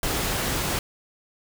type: noise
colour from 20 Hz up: pink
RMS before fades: -26 dBFS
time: 0.03-0.79 s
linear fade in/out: 2 ms
effects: none